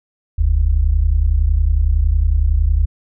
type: tone pair together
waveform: sine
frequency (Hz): 43.82 / 74.7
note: F1 / D2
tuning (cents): +7 / +30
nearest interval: major sixth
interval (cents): 923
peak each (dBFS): -14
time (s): 0.38-2.86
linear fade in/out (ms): 10
effects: none